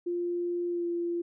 sine tone with pitch glide, 349.2 to 344 Hz, F4 to F4, 0 to -26 cents, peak -28 dBFS, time 0.06-1.22 s, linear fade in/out 10 ms, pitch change -26 cents, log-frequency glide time 0.69-0.86 s, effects none

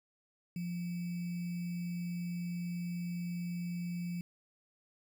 sine tone with sample-and-hold, 174.61 Hz, F3, in tune, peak -35 dBFS, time 0.56-4.21 s, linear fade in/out 2 ms, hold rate 2450 Hz, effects none

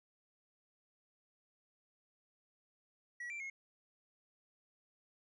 triangle tone with pitch steps, 1929 / 2350 / 2163 Hz, B6 / D7 / C#7, -41 / +1 / -43 cents, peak -40 dBFS, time 3.2-3.5 s, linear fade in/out 5 ms, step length 100 ms, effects resampled to 22050 Hz

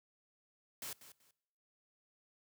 white noise with echo, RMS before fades -44 dBFS, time 0.82-0.93 s, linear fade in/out 2 ms, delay 190 ms, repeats 2, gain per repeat -13 dB, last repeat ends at 1.31 s, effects noise-tail reverb RT60 0.9 s tail -23 dB re dry + high-pass 80 Hz 12 dB/octave

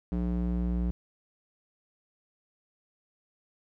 square tone with band-pass filter sweep, 59.5 Hz, A#1, 36 cents sharp, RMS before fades -29 dBFS, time 0.12-0.91 s, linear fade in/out 0 ms, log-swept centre 200 to 130 Hz, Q 1.2, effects none

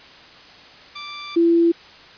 10% pulse / sine tone pair in turn, 1174.7 / 337.1 Hz, D6 / E4, 0 / +39 cents, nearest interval octave + minor seventh, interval 2161 cents, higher first, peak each -22 / -12 dBFS, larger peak second, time 0.95-1.36 / 1.36-1.72 s, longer first, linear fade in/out 10 ms, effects white hiss -44 dBFS RMS until 2.17 s + resampled to 11025 Hz

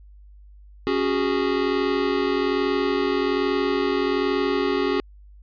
square chord, C# suspended fourth, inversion none, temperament equal with one note detuned, 277.2 / 370 / 411.2 Hz, C#4 / F#4 / G#4, 0 / 0 / -17 cents, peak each -26 / -25 / -25 dBFS, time 0.87-5 s, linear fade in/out 0 ms, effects added 50 Hz sine -44 dBFS peak until 5.42 s + resampled to 11025 Hz

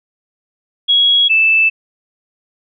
sine tone pair in turn, 3322 / 2637 Hz, G#7 / E7, 0 / 0 cents, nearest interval major third, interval 400 cents, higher first, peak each -8 dBFS, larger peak neither, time 0.88-1.29 / 1.29-1.7 s, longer neither, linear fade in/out 20 ms, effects none

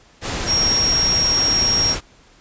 sine tone in noise, 5588 Hz, F8, in tune, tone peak -15 dBFS, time 0.46-1.96 s, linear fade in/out 50 ms, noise pink, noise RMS -24 dBFS, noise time 0.21-2.01 s, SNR +6 dB, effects pink hiss -51 dBFS RMS until 2.4 s + resampled to 16000 Hz

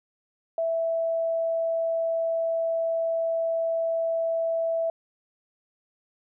sine tone, 659.3 Hz, E5, in tune, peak -23 dBFS, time 0.58-4.9 s, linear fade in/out 2 ms, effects none

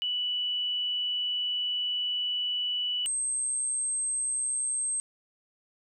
sine tone pair in turn, 2960 / 8357 Hz, F#7 / C9, 0 / -3 cents, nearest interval octave + tritone, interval 1797 cents, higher second, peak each -27 dBFS, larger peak neither, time 0.02-3.06 / 3.06-5 s, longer first, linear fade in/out 0 ms, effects none

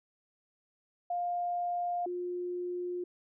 sine tone pair in turn, 704 / 355.9 Hz, F5 / F4, +14 / +33 cents, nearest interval octave, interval 1181 cents, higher first, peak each -30 / -33 dBFS, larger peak first, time 1.1-2.06 / 2.06-3.04 s, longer second, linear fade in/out 5 ms, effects none

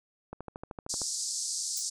click train, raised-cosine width 1 ms, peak -25 dBFS, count 10, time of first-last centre 0.33-1.017 s, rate 13.1 Hz
white band-pass noise, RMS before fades -34 dBFS, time 0.89-1.9 s, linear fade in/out 10 ms, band 4600 to 8600 Hz, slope 48 dB/octave
violet noise with exponential decay, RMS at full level -33 dBFS, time 1.77-1.86 s, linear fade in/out 5 ms, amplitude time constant 18 ms
effects none

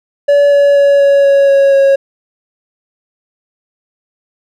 triangle tone with pitch steps, 572 / 568 / 564.1 / 560.2 / 556.4 / 552.5 / 548.7 Hz, D5 / C#5 / C#5 / C#5 / C#5 / C#5 / C#5, -46 / +42 / +30 / +18 / +6 / -6 / -18 cents, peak -3 dBFS, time 0.28-1.96 s, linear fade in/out 10 ms, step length 240 ms, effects none

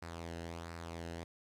sawtooth tone with flanger, 83.9 Hz, E2, 31 cents sharp, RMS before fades -45 dBFS, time 0.02-1.24 s, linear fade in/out 5 ms, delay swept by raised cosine 0.3 to 0.88 ms, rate 1.4 Hz, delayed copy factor -0.55, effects low-pass 9000 Hz 12 dB/octave + 12-bit

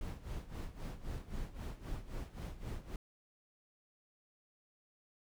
brown noise with tremolo, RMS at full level -40 dBFS, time 0.01-2.96 s, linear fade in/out 2 ms, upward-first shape sine, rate 3.8 Hz, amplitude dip 80%, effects none

